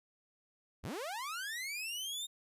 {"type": "linear sweep", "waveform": "sawtooth", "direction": "up", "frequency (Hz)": [39.9, 3700], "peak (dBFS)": -35, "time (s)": [0.83, 2.27], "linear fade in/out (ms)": 20, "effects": ["resampled to 32000 Hz"]}